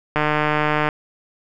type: click train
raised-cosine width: 0.5 ms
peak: -4 dBFS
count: 111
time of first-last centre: 0.16-0.888 s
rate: 151 Hz
effects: none